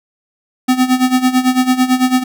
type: tone with tremolo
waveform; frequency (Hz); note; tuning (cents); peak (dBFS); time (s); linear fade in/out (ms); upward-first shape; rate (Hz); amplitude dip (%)
square; 255; C4; -44; -8; 0.68-2.24; 10; sine; 9; 80
effects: none